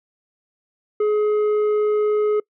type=tone with tanh clipping; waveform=sine; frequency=421.8 Hz; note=G#4; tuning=27 cents sharp; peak=-17 dBFS; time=1-2.4 s; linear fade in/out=5 ms; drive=6 dB; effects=noise-tail reverb RT60 0.1 s tail -25 dB re dry